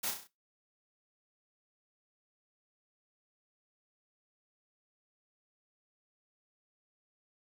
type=noise with echo; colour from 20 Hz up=white; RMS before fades=-35 dBFS; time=0.03-0.11 s; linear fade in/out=10 ms; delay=33 ms; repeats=5; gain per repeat=-5 dB; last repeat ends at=0.275 s; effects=noise-tail reverb RT60 0.2 s tail -17 dB re dry + high-pass 150 Hz 12 dB/octave